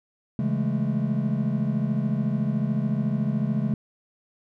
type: chord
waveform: triangle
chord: A major seventh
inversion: first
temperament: just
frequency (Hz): 137.5 / 165 / 206.2 / 220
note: C#3 / E3 / G#3 / A3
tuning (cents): -14 / +2 / -12 / 0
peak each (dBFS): -25 / -29 / -25 / -26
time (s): 0.39-3.74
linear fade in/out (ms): 2
effects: none